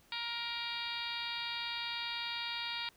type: harmonic tone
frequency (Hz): 470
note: A#4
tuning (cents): +14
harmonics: 2 / 3 / 4 / 5 / 6 / 7 / 8 / 9 / 10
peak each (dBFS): -45 / -47 / -47 / -43 / -46 / -46 / -42 / -48 / -47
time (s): 0.12-2.89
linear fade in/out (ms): 2
effects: pink hiss -65 dBFS RMS until 2.96 s